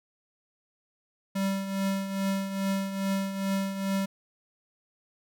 square tone with tremolo, 194.7 Hz, G3, 12 cents flat, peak -25 dBFS, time 1.35-4.06 s, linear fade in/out 10 ms, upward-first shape triangle, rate 2.4 Hz, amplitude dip 65%, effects none

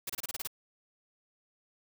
white noise bursts, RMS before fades -36 dBFS, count 8, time 0.07-0.474 s, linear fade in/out 5 ms, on 26 ms, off 28 ms, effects none

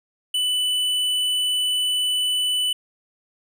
sine tone with hard clipping, 2986 Hz, F#7, 15 cents sharp, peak -21 dBFS, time 0.34-2.73 s, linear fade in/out 5 ms, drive 9 dB, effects none

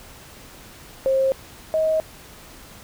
sine tone pair in turn, 533 / 632.5 Hz, C5 / D#5, +32 / +28 cents, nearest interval minor third, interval 296 cents, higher second, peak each -16 / -17 dBFS, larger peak first, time 1.06-1.32 / 1.74-2 s, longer neither, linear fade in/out 0 ms, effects pink hiss -44 dBFS RMS until 2.83 s

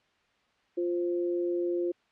sine tone pair together, 349.2 / 523.2 Hz, F4 / C5, 0 / 0 cents, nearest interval perfect fifth, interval 700 cents, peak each -27 / -36 dBFS, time 0.77-1.92 s, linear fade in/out 10 ms, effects white hiss -68 dBFS RMS until 2.11 s + low-pass 3000 Hz 12 dB/octave

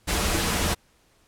pink noise with comb filter, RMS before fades -24 dBFS, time 0.07-0.75 s, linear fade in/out 20 ms, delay 7.6 ms, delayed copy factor -0.5, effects pink hiss -62 dBFS RMS until 1.27 s + low-pass 12000 Hz 12 dB/octave

